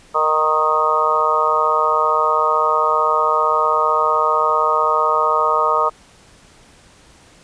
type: harmonic tone with a mistuned harmonic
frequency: 155.56 Hz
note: D#3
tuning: in tune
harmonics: 3 / 4 / 5 / 6 / 7 / 8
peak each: -23 / -22 / -28 / -21 / -20 / -17 dBFS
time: 0.14-5.9 s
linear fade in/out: 20 ms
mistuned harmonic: 4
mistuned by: -15 cents
effects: pink hiss -48 dBFS RMS until 7.43 s + resampled to 22050 Hz